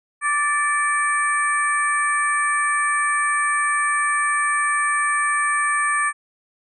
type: tone cluster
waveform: sine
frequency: 1170 / 1763 / 2319 / 8590 Hz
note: D6 / A6 / D7 / C9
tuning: -7 / +3 / -22 / +44 cents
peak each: -21 / -21 / -28 / -28 dBFS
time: 0.21-6.13 s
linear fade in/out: 50 ms
effects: none